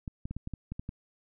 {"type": "clicks", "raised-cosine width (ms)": 5, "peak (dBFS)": -24, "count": 9, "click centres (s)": [0.078, 0.255, 0.31, 0.366, 0.474, 0.537, 0.72, 0.795, 0.891], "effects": []}